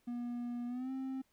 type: tone with pitch glide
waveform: triangle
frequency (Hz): 240.8 to 264.1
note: B3 to C4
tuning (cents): -44 to +16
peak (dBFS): -35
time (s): 0.07-1.22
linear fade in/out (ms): 10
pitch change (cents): +160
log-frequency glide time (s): 0.67-0.91
effects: pink hiss -75 dBFS RMS until 1.32 s